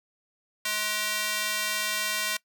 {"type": "tone with high-pass filter", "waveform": "square", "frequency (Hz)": 211.7, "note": "G#3", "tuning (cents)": 33, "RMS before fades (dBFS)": -29, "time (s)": [0.65, 2.37], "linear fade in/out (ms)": 5, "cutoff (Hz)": 1900, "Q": 0.75, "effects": ["noise-tail reverb RT60 0.1 s tail -22 dB re dry"]}